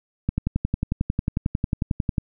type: click train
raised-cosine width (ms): 5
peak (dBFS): -9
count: 22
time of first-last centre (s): 0.29-2.182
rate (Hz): 11.1
effects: none